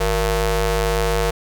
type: ring-modulated tone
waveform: sawtooth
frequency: 209.1 Hz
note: G#3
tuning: 12 cents sharp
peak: -10 dBFS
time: 0-1.31 s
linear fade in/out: 10 ms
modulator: 260 Hz
effects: none